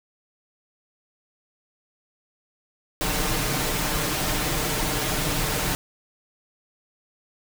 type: noise with comb filter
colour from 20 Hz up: pink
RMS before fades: -25 dBFS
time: 3.01-5.75 s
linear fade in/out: 0 ms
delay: 6.6 ms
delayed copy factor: +0.55
effects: none

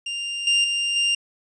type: tone with level steps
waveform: 40% pulse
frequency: 2794 Hz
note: F7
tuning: in tune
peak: -25 / -15 / -20 / -17 dBFS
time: 0.06-1.15 s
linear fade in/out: 5 ms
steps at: 0.47 / 0.64 / 0.96 s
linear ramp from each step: 2 ms
effects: resampled to 22050 Hz

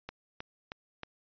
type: click train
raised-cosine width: 0.3 ms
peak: -23 dBFS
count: 4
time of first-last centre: 0.09-1.033 s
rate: 3.18 Hz
effects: resampled to 11025 Hz

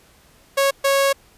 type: tone bursts at uneven times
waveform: sawtooth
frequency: 551 Hz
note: C#5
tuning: 11 cents flat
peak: -11 dBFS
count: 2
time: 0.57-0.71 / 0.84-1.13 s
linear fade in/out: 10 ms
effects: pink hiss -53 dBFS RMS until 1.37 s + resampled to 32000 Hz

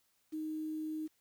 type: tone with quantisation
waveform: sine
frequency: 311.1 Hz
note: D#4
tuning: in tune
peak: -36 dBFS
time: 0.32-1.08 s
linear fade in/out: 20 ms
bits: 10
effects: white hiss -75 dBFS RMS until 1.2 s

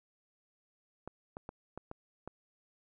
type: clicks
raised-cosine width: 1 ms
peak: -28 dBFS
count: 6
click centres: 1.076 / 1.369 / 1.491 / 1.776 / 1.914 / 2.276 s
effects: none

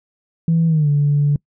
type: tone with pitch glide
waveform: sine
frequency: 164.8 to 145.13 Hz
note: E3 to D3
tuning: 0 to -20 cents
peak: -11 dBFS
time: 0.48-1.36 s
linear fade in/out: 2 ms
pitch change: -220 cents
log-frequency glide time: 0.67-0.89 s
effects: noise-tail reverb RT60 0.1 s tail -26 dB re dry + tanh soft clip ceiling -8 dBFS

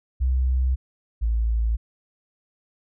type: tone pair in turn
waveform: sine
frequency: 64.1 / 56.15 Hz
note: C2 / A1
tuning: -35 / +36 cents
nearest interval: major second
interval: 229 cents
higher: first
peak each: -18 / -19 dBFS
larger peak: first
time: 0.2-0.76 / 1.21-1.77 s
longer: neither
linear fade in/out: 20 ms
effects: none

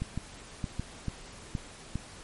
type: clicks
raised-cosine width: 5 ms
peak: -19 dBFS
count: 7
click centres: 0.02 / 0.176 / 0.642 / 0.796 / 1.083 / 1.552 / 1.956 s
effects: pink hiss -48 dBFS RMS until 2.23 s + MP3 48 kbps

